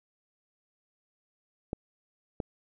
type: clicks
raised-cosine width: 2 ms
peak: -18 dBFS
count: 2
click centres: 1.731 / 2.402 s
effects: none